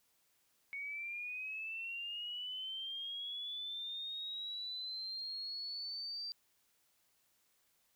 sine linear sweep, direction up, 2217 to 4699 Hz, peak -40 dBFS, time 0.73-6.32 s, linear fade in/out 0 ms, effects white hiss -75 dBFS RMS until 7.95 s

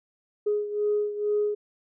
sine beating tone pair, 416.4 / 418.6 Hz, G#4 / G#4, +5 / +14 cents, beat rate 2.2 Hz, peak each -24 / -29 dBFS, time 0.46-1.55 s, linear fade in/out 10 ms, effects tanh soft clip ceiling -16 dBFS

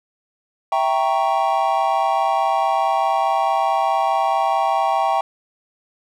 triangle chord, E diminished seventh, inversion none, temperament equal, 659.3 / 784 / 932.3 / 1108.7 Hz, E5 / G5 / Bb5 / Db6, 0 / 0 / 0 / 0 cents, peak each -21 / -17 / -21 / -22 dBFS, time 0.72-5.21 s, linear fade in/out 2 ms, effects none

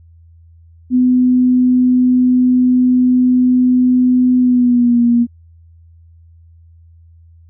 sine tone with pitch glide, 251.4 to 237.8 Hz, B3 to A#3, +31 to +35 cents, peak -8 dBFS, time 0.9-5.27 s, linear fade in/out 50 ms, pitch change -96 cents, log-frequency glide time 4.39-5.01 s, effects added 83 Hz sine -41 dBFS peak until 7.49 s

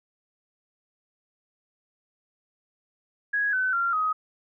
sine tone with pitch steps, 1661.2 / 1514.6 / 1380.9 / 1259 Hz, G#6 / F#6 / F6 / D#6, 0 / +40 / -20 / +20 cents, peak -22 dBFS, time 3.33-4.13 s, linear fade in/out 10 ms, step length 200 ms, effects none

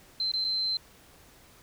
sine tone with dropouts, 4100 Hz, C8, 36 cents flat, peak -26 dBFS, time 0.2-0.77 s, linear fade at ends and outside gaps 2 ms, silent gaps 0.317-0.337 / 0.444-0.448 s, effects pink hiss -56 dBFS RMS until 1.62 s

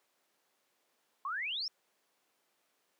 sine exponential sweep, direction up, 1046.5 to 5600 Hz, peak -34 dBFS, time 1.25-1.68 s, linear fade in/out 2 ms, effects pink hiss -75 dBFS RMS until 2.99 s + high-pass 400 Hz 12 dB/octave

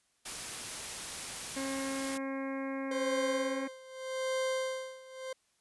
white noise, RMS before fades -40 dBFS, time 0.25-2.18 s, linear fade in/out 10 ms
harmonic tone, 270 Hz, C#4, 45 cents flat, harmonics 1 / 2 / 3 / 4 / 5 / 6 / 7 / 8 / 9, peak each -36 / -40 / -50 / -45 / -56 / -48 / -52 / -48 / -58 dBFS, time 1.56-3.68 s, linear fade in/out 10 ms
40% pulse tone with tremolo, 522 Hz, C5, 4 cents flat, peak -29 dBFS, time 2.91-5.33 s, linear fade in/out 5 ms, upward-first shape sine, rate 0.82 Hz, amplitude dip 90%
effects white hiss -73 dBFS RMS until 5.6 s + resampled to 24000 Hz

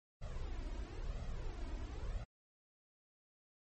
brown noise with flanger, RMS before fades -42 dBFS, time 0.21-2.25 s, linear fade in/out 20 ms, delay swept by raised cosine 1.5 to 3.2 ms, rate 0.99 Hz, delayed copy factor +0.7, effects MP3 32 kbps

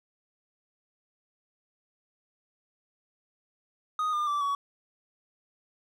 triangle tone with pitch steps, 1244.5 / 1204.2 / 1165.2 / 1127.5 Hz, D#6 / D6 / D6 / C#6, 0 / +43 / -14 / +29 cents, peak -24 dBFS, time 3.99-4.55 s, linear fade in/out 2 ms, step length 140 ms, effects none

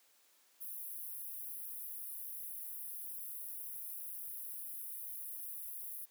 white high-pass noise, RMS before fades -45 dBFS, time 0.6-6.06 s, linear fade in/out 20 ms, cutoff 10000 Hz, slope 96 dB/octave, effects white hiss -69 dBFS RMS until 6.1 s + high-pass 300 Hz 12 dB/octave

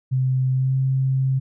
sine tone with pitch glide, 130 to 132.73 Hz, C3 to C3, -11 to +25 cents, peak -17 dBFS, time 0.11-1.4 s, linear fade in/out 20 ms, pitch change +36 cents, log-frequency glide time 0.52-0.76 s, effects none

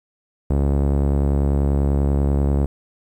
sawtooth tone with low-pass filter, 70.2 Hz, C#2, 22 cents sharp, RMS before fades -18 dBFS, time 0.5-2.66 s, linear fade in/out 5 ms, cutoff 580 Hz, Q 0.8, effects 9-bit

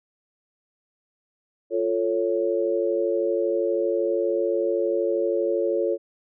sine chord, F augmented, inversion none, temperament equal with one note detuned, 349.2 / 442 / 554.4 Hz, F4 / A4 / C#5, 0 / +8 / 0 cents, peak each -25 dBFS, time 1.7-5.98 s, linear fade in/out 50 ms, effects none

